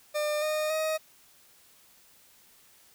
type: tone with pitch steps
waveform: 40% pulse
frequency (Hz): 600 / 614 / 628.4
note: D5 / D#5 / D#5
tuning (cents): +37 / -23 / +17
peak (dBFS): -26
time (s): 0.14-0.98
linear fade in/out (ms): 20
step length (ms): 280
effects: white hiss -59 dBFS RMS until 2.94 s

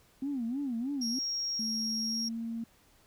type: tone with vibrato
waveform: sine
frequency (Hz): 255.9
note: C4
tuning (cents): -38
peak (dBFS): -30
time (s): 0.22-1.19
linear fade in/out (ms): 5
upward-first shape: sine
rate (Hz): 3.2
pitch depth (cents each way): 210
type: tone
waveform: sine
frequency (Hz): 5588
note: F8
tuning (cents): 0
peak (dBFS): -30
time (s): 1.01-2.29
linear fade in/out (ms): 10
type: tone with pitch glide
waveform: sine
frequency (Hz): 220.7 to 229.1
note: A3 to A#3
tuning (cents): +5 to -30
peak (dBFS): -33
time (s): 1.59-2.64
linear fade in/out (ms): 5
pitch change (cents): +65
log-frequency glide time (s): 2-2.37
effects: tanh soft clip ceiling -26 dBFS + pink hiss -64 dBFS RMS until 3.06 s

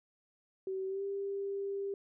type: tone with pitch glide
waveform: sine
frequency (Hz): 381 to 396.5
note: G4 to G4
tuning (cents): -49 to +20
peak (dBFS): -34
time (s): 0.67-1.94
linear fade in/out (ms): 2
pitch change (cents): +69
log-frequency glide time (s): 0.87-1.03
effects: none

